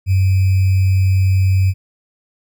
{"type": "tone with sample-and-hold", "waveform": "sine", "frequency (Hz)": 94.7, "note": "F#2", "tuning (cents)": 41, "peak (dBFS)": -10, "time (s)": [0.06, 1.74], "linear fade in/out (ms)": 50, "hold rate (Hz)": 2450, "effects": []}